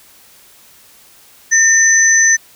sine tone pair together, 1816 / 6059 Hz, A#6 / F#8, -46 / +40 cents, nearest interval octave + major sixth, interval 2086 cents, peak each -10 dBFS, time 1.51-2.37 s, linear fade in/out 20 ms, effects white hiss -45 dBFS RMS until 2.55 s

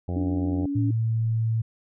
harmonic tone, 88.7 Hz, F2, 27 cents sharp, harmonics 1 / 2 / 3 / 4 / 5 / 6 / 7 / 8 / 9, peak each -27 / -33 / -37 / -39 / -41 / -43 / -44 / -45 / -46 dBFS, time 0.08-0.66 s, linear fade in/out 5 ms
sine tone with vibrato, 285.1 Hz, C#4, 49 cents sharp, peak -25 dBFS, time 0.16-0.91 s, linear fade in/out 5 ms, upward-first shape square, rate 6.9 Hz, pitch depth 15 cents each way
sine tone, 112.7 Hz, A2, 42 cents sharp, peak -21 dBFS, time 0.75-1.62 s, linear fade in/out 10 ms
effects none

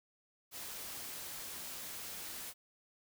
white noise, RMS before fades -45 dBFS, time 0.51-2.54 s, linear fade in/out 50 ms, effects none

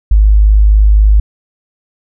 sine tone, 51.9 Hz, G#1, in tune, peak -3 dBFS, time 0.11-1.2 s, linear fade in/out 5 ms, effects none

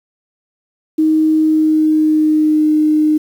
sine tone with pitch glide, 313.3 to 306.5 Hz, D#4 to D#4, +12 to -26 cents, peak -9 dBFS, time 0.98-3.18 s, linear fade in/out 10 ms, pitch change -38 cents, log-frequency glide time 1.36-2.68 s, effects 7-bit

